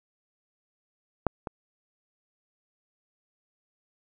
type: clicks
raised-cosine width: 1 ms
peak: -8 / -19 dBFS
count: 2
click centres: 1.267 / 1.472 s
effects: none